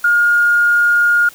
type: tone with quantisation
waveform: sine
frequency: 1423 Hz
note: F6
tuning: 32 cents sharp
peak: -9 dBFS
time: 0.04-1.29 s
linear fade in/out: 5 ms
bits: 6
effects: white hiss -41 dBFS RMS until 1.34 s